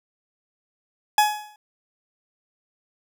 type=tone with exponential decay; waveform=40% pulse; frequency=843 Hz; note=G#5; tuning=26 cents sharp; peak=-11 dBFS; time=1.18-1.56 s; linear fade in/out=2 ms; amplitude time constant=82 ms; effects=none